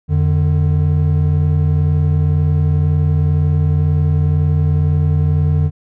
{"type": "tone pair together", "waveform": "triangle", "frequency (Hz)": [87.3, 149.3], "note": ["F2", "D3"], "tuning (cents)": [0, 29], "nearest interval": "major sixth", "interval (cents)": 929, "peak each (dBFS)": -12, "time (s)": [0.08, 5.71], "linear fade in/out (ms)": 50, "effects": []}